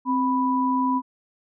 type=tone pair together; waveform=sine; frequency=261.6 / 987.8 Hz; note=C4 / B5; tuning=0 / 0 cents; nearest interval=octave + major seventh; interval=2300 cents; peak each=-22 dBFS; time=0.05-1.02 s; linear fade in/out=50 ms; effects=none